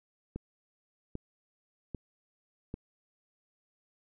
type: click train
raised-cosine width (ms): 3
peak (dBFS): -24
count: 4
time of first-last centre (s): 0.36-2.741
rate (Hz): 1.26
effects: none